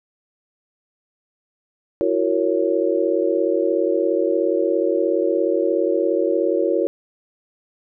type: chord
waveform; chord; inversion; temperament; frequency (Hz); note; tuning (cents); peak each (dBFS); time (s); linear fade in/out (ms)
sine; F# dominant seventh; third; just; 333 / 370 / 462.5 / 555; E4 / F#4 / A#4 / C#5; +18 / 0 / -14 / +2; -22; 2.01-6.87; 0
effects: none